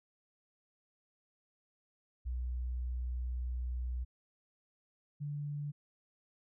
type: tone pair in turn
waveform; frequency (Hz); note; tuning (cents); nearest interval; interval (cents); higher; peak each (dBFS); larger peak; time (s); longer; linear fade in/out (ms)
sine; 61.7 / 145.86; B1 / D3; -1 / -12; octave + minor third; 1489; second; -34 / -36; first; 2.25-4.05 / 5.2-5.72; first; 20
effects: none